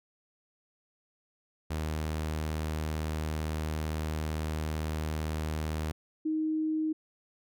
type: tone pair in turn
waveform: sawtooth / sine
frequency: 77.78 / 313 Hz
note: D#2 / D#4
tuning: 0 / +10 cents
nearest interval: 2 octaves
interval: 2410 cents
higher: second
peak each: -27 dBFS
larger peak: neither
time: 1.7-5.92 / 6.25-6.93 s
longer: first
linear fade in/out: 10 ms
effects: none

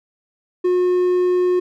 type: tone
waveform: triangle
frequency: 361 Hz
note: F#4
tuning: 43 cents flat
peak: -12 dBFS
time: 0.64-1.6 s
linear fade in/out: 10 ms
effects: none

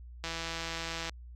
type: click train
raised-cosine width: 0.2 ms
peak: -19 dBFS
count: 142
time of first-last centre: 0.24-1.095 s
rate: 165 Hz
effects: added 60 Hz sine -45 dBFS peak until 1.35 s + AAC 64 kbps

